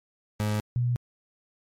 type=tone pair in turn; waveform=30% pulse / sine; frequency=105.9 / 121.93 Hz; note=G#2 / B2; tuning=+34 / -22 cents; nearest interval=major second; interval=244 cents; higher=second; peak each=-22 dBFS; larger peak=neither; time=0.4-0.6 / 0.76-0.96 s; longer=neither; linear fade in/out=0 ms; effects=MP3 64 kbps